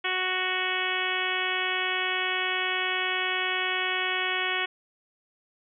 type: harmonic tone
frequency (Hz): 370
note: F#4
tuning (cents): 0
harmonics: 1 / 2 / 3 / 4 / 5 / 6 / 7 / 8 / 9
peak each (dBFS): -36 / -36 / -35 / -34 / -32 / -32 / -34 / -34 / -36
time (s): 0.04-4.66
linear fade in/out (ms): 10
effects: none